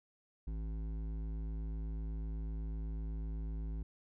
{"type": "tone with hard clipping", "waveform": "triangle", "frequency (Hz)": 54, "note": "A1", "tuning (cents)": -32, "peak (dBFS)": -39, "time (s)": [0.47, 3.83], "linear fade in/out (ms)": 5, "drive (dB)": 15, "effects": []}